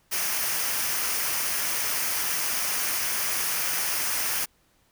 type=noise with comb filter; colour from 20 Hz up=white; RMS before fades=-27 dBFS; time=0.11-4.46 s; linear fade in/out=20 ms; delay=0.26 ms; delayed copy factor=-0.5; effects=pink hiss -65 dBFS RMS until 4.91 s